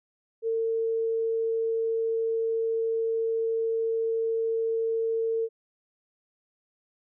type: tone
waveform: sine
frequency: 452.3 Hz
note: A4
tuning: 48 cents sharp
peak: -24 dBFS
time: 0.42-5.49 s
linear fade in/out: 50 ms
effects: none